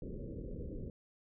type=low-pass noise; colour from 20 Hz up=pink; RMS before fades=-43 dBFS; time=0.02-0.9 s; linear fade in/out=2 ms; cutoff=550 Hz; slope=96 dB/octave; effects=none